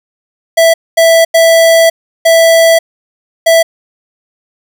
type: tone bursts at uneven times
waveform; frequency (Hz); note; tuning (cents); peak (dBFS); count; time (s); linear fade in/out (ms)
square; 659.3; E5; 0; -4; 5; 0.57-0.74 / 0.97-1.25 / 1.34-1.9 / 2.25-2.79 / 3.46-3.63; 10
effects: none